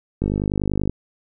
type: click train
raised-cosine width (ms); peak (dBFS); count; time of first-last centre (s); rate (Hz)
3; -9; 35; 0.22-0.896; 50.3
effects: none